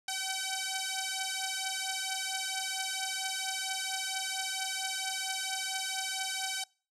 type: beating tone pair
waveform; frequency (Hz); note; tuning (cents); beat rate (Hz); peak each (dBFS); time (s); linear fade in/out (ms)
5% pulse; 762 / 766.4; G5 / G5; -49 / -39; 4.4; -24; 0.08-6.64; 5
effects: noise-tail reverb RT60 0.4 s tail -26 dB re dry + low-pass 12000 Hz 12 dB/octave